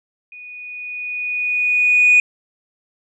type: tone with level ramp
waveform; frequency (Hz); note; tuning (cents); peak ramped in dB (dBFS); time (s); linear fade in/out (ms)
sine; 2470; D#7; -13; -35 to -6; 0.32-2.2; 2
effects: tanh soft clip ceiling -5 dBFS